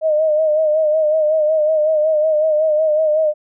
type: tone with vibrato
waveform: sine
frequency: 619 Hz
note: D#5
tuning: 9 cents flat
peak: -12 dBFS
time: 0.01-3.34 s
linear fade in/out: 50 ms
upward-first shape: sine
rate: 5.4 Hz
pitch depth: 52 cents each way
effects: none